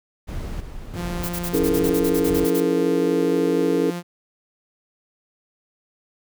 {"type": "noise with tremolo", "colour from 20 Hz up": "brown", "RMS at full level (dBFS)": -29, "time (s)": [0.27, 2.47], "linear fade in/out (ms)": 20, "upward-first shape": "square", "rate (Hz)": 1.5, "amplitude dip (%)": 55}
{"type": "tone", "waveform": "sawtooth", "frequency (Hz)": 174.61, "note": "F3", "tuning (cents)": 0, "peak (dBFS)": -23, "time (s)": [0.94, 4.03], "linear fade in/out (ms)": 50}
{"type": "noise bursts", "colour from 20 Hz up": "blue", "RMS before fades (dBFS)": -30, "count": 14, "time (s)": [1.23, 2.605], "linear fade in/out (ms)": 10, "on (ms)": 62, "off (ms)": 39}
{"type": "chord", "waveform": "sine", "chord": "A# half-diminished seventh", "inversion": "first", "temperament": "equal with one note detuned", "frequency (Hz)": [277.2, 329.6, 422.1, 466.2], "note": ["C#4", "E4", "G#4", "A#4"], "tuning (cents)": [0, 0, 28, 0], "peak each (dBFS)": -23, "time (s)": [1.53, 3.91], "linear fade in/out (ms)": 10}
{"effects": []}